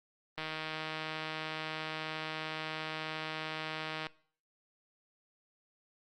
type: click train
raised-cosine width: 0.3 ms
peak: -22 dBFS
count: 580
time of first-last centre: 0.38-4.068 s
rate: 157 Hz
effects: noise-tail reverb RT60 0.5 s tail -21 dB re dry + Opus 32 kbps